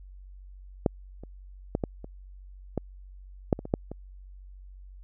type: clicks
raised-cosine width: 2 ms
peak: -8 / -29 / -12 / -14 / -27 / -14 / -7 / -22 / -23 / -9 / -23 dBFS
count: 11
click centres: 0.862 / 1.236 / 1.751 / 1.838 / 2.044 / 2.777 / 3.528 / 3.591 / 3.654 / 3.739 / 3.916 s
effects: added 47 Hz sine -44 dBFS peak until 5.03 s